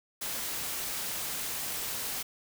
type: noise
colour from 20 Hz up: white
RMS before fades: -35 dBFS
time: 0.21-2.23 s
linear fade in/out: 10 ms
effects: none